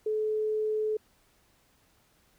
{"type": "tone", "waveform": "sine", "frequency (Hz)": 430.7, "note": "A4", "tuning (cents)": -37, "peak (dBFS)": -26, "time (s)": [0.06, 0.97], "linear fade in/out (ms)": 5, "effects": ["pink hiss -66 dBFS RMS until 2.38 s"]}